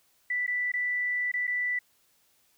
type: tone with dropouts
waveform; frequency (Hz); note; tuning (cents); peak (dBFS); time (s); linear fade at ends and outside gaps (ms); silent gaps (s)
sine; 1975.5; B6; 0; -26; 0.3-1.79; 5; 0.466-0.477 / 0.719-0.737 / 1.317-1.338 / 1.47-1.476
effects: white hiss -67 dBFS RMS until 2.57 s